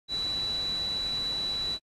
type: tone in noise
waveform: sine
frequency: 3951 Hz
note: B7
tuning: in tune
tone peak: -28 dBFS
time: 0.08-1.79 s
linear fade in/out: 50 ms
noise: pink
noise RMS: -43 dBFS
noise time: 0.08-1.79 s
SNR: +12 dB
effects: low-pass 8000 Hz 12 dB/octave + AAC 48 kbps